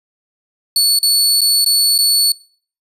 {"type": "tone with dropouts", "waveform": "sawtooth", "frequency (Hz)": 4435, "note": "C#8", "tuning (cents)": 0, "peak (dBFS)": -7, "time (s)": [0.76, 2.32], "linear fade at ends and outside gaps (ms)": 2, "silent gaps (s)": [[0.989, 1.029], [1.408, 1.415], [1.646, 1.661], [1.98, 1.987]], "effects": ["noise-tail reverb RT60 0.5 s tail -24 dB re dry", "resampled to 32000 Hz"]}